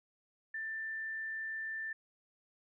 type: tone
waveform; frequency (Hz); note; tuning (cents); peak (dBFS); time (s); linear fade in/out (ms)
sine; 1777; A6; +17; -37; 0.54-1.93; 5
effects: none